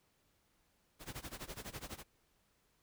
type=noise with tremolo; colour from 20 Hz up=pink; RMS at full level=-44 dBFS; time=0.99-2.04 s; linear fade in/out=50 ms; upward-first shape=sine; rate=12 Hz; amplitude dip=90%; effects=pink hiss -75 dBFS RMS until 2.82 s